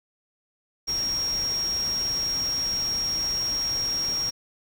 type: tone in noise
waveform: sine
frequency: 5588 Hz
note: F8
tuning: in tune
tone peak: -24 dBFS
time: 0.87-4.31 s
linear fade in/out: 20 ms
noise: pink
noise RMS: -38 dBFS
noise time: 0.87-4.31 s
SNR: +11 dB
effects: none